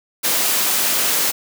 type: high-pass noise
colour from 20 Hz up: white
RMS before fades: -18 dBFS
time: 0.23-1.32 s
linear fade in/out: 20 ms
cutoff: 210 Hz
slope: 12 dB/octave
effects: none